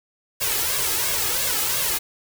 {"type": "noise with flanger", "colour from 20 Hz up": "white", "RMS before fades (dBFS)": -23, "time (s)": [0.4, 1.99], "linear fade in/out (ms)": 20, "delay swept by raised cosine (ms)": [1.8, 2.41], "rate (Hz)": 2.9, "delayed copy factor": 0.7, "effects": []}